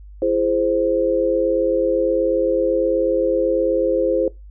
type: chord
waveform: sine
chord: E augmented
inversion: none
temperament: equal with one note detuned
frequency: 336.7 / 415.3 / 523.3 Hz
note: E4 / G#4 / B#4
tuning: +37 / 0 / 0 cents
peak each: -21 / -22 / -18 dBFS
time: 0.22-4.28 s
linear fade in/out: 2 ms
effects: noise-tail reverb RT60 0.2 s tail -21 dB re dry + added 50 Hz sine -37 dBFS peak until 4.5 s